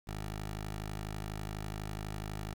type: tone with notch filter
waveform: 10% pulse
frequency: 52.1 Hz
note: G#1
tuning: 6 cents sharp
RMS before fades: -40 dBFS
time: 0.07-2.54 s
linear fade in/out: 10 ms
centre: 260 Hz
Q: 1.7
effects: 10-bit